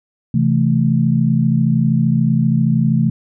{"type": "chord", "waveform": "sine", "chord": "A minor", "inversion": "first", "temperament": "just", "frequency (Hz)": [132, 165, 220], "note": ["C3", "E3", "A3"], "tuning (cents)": [16, 2, 0], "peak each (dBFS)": -16, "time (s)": [0.34, 3.1], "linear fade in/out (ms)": 5, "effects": []}